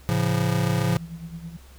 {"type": "chord", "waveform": "square", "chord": "A augmented", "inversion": "none", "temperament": "just", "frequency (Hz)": [110, 137.5, 171.88], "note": ["A2", "C#3", "E#3"], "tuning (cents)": [0, -14, -27], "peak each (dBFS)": [-26, -26, -25], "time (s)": [0.09, 0.97], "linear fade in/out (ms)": 0}
{"type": "tone with tremolo", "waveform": "sine", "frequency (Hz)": 166.4, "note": "E3", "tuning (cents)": 17, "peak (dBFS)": -31, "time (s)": [0.79, 1.57], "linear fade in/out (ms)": 10, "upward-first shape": "sine", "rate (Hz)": 9.3, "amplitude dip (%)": 70}
{"effects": ["added 66 Hz sine -46 dBFS peak until 1.78 s", "pink hiss -53 dBFS RMS until 1.78 s"]}